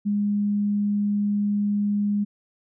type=tone; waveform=sine; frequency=205.2 Hz; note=G#3; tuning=21 cents flat; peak=-20 dBFS; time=0.05-2.25 s; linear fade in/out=20 ms; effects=none